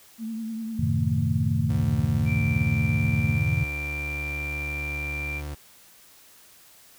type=tone with vibrato; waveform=sine; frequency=223.5 Hz; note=A3; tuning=27 cents sharp; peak=-29 dBFS; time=0.18-3.4 s; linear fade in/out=50 ms; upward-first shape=triangle; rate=10 Hz; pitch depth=46 cents each way
type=chord; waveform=sine; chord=F# diminished seventh; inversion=none; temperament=equal; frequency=92.5 / 110 / 130.81 / 155.56 Hz; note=F#2 / A2 / C3 / Eb3; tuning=0 / 0 / 0 / 0 cents; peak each=-27 dBFS; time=0.79-3.64 s; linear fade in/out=5 ms
type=tone; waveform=35% pulse; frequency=73.42 Hz; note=D2; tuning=in tune; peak=-30 dBFS; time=1.69-5.55 s; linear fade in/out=10 ms
type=tone with pitch glide; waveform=sine; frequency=2349 to 2364 Hz; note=D7 to D7; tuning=0 to +11 cents; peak=-30 dBFS; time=2.25-5.42 s; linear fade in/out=50 ms; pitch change=+11 cents; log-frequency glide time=2.4-4.05 s
effects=white hiss -53 dBFS RMS until 6.98 s